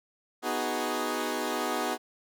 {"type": "chord", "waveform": "15% pulse", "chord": "G# minor seventh", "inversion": "first", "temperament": "equal", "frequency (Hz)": [246.9, 311.1, 370, 415.3], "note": ["B3", "D#4", "F#4", "G#4"], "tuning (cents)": [0, 0, 0, 0], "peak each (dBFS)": -28, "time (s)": [0.42, 1.98], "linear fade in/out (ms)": 50, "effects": []}